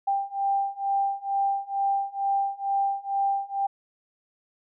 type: beating tone pair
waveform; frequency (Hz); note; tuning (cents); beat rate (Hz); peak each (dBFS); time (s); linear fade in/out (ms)
sine; 790 / 792.2; G5 / G5; +13 / +18; 2.2; -27 / -26; 0.07-3.67; 10
effects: none